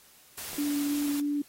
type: noise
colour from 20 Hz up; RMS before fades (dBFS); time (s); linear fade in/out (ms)
white; -39; 0.38-1.2; 0
type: clicks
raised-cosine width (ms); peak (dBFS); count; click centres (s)
1; -31; 2; 0.532 / 0.544
type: tone with vibrato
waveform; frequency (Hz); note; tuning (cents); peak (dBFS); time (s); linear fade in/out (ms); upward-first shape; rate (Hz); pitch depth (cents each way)
sine; 289; D4; -28; -26; 0.58-1.42; 5; square; 3.1; 8
effects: white hiss -57 dBFS RMS until 1.48 s + AAC 48 kbps